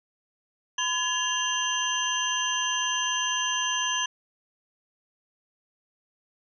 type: tone cluster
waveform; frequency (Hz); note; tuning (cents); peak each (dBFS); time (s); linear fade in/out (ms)
sine; 1012 / 1698 / 2811 / 3156 / 6110; B5 / G#6 / F7 / G7 / G8; +42 / +38 / +11 / +11 / -45; -31; 0.78-4.06; 5
effects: none